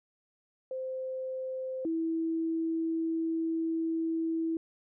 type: tone pair in turn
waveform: sine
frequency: 520 / 326.4 Hz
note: C5 / E4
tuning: -11 / -17 cents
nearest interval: minor sixth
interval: 806 cents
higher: first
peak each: -33 / -28 dBFS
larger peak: second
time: 0.71-1.85 / 1.85-4.57 s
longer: second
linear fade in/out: 2 ms
effects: none